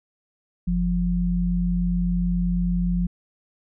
sine tone pair together, 46.64 / 176.1 Hz, F#1 / F3, +15 / +15 cents, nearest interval octave + major seventh, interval 2300 cents, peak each -24 / -21 dBFS, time 0.67-3.07 s, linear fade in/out 10 ms, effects none

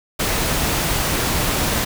pink noise, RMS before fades -20 dBFS, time 0.19-1.85 s, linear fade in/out 10 ms, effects none

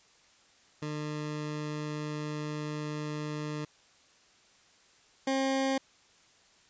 20% pulse tone pair in turn, 150.7 / 268 Hz, D3 / C4, +45 / +42 cents, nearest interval minor seventh, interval 997 cents, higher second, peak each -29 / -22 dBFS, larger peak second, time 0.82-3.65 / 5.27-5.78 s, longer first, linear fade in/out 5 ms, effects white hiss -62 dBFS RMS until 6.69 s + resampled to 16000 Hz

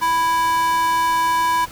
square tone with high-pass filter, 330 Hz, E4, 2 cents sharp, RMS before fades -18 dBFS, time 0.01-1.66 s, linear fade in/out 20 ms, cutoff 1100 Hz, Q 9.3, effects pink hiss -39 dBFS RMS until 1.71 s

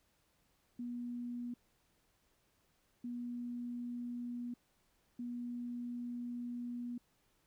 sine tone bursts at uneven times, 241.7 Hz, B3, 37 cents flat, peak -39 dBFS, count 3, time 0.79-1.54 / 3.04-4.54 / 5.19-6.98 s, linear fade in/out 5 ms, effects pink hiss -75 dBFS RMS until 7.46 s

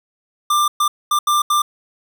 square tone bursts at uneven times, 1188 Hz, D6, 20 cents sharp, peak -14 dBFS, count 5, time 0.5-0.68 / 0.8-0.88 / 1.11-1.19 / 1.27-1.42 / 1.5-1.62 s, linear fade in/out 5 ms, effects none

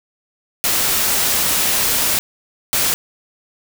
white noise bursts at uneven times, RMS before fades -17 dBFS, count 2, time 0.64-2.19 / 2.73-2.94 s, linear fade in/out 0 ms, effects none

